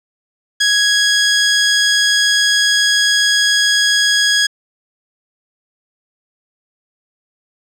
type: tone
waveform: 15% pulse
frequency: 1661.2 Hz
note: G#6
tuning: in tune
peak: -4 dBFS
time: 0.6-4.47 s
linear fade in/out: 10 ms
effects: low-pass 9000 Hz 12 dB/octave